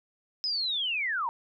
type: linear sweep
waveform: sine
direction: down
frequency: 5140 to 880 Hz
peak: -27 dBFS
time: 0.44-1.29 s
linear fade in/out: 0 ms
effects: none